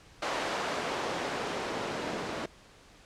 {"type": "noise with band-pass filter sweep", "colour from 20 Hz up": "white", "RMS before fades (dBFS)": -34, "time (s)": [0.22, 2.46], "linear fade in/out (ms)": 5, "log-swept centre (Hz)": [660, 330], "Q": 0.78, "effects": ["pink hiss -56 dBFS RMS until 3.05 s", "low-pass 7000 Hz 12 dB/octave"]}